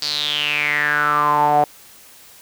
sawtooth tone with band-pass filter sweep, 148.1 Hz, D3, 15 cents sharp, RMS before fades -18 dBFS, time 0.02-1.64 s, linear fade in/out 2 ms, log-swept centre 4700 to 690 Hz, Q 8.1, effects white hiss -45 dBFS RMS until 2.41 s

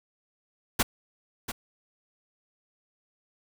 pink noise with echo, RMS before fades -22 dBFS, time 0.79-0.83 s, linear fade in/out 10 ms, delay 690 ms, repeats 1, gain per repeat -11 dB, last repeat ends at 1.52 s, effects none

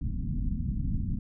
pink low-pass noise, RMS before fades -30 dBFS, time 0.01-1.19 s, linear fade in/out 5 ms, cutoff 250 Hz, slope 48 dB/octave, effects none

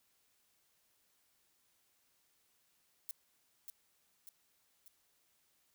violet noise with echo, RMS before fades -42 dBFS, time 3.09-3.11 s, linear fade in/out 0 ms, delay 590 ms, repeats 3, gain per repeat -5 dB, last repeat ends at 4.88 s, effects white hiss -75 dBFS RMS until 5.74 s

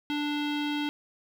square tone with low-pass filter, 293.9 Hz, D4, 1 cent sharp, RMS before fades -30 dBFS, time 0.1-0.89 s, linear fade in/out 0 ms, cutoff 3400 Hz, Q 3.5, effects 9-bit

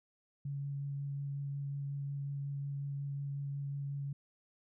sine tone with vibrato, 140.6 Hz, C#3, 25 cents sharp, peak -36 dBFS, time 0.45-4.13 s, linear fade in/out 5 ms, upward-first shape sine, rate 5.5 Hz, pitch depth 9 cents each way, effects none

